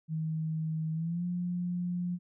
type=tone with pitch glide; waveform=sine; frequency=158.6 to 177 Hz; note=D#3 to F3; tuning=+33 to +23 cents; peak=-30 dBFS; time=0.08-2.19 s; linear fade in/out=50 ms; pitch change=+190 cents; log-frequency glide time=0.93-1.25 s; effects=none